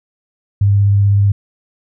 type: tone with vibrato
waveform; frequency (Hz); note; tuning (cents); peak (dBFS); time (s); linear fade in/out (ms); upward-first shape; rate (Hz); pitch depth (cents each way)
sine; 100.6; G2; +45; -8; 0.61-1.32; 5; sine; 16; 12
effects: none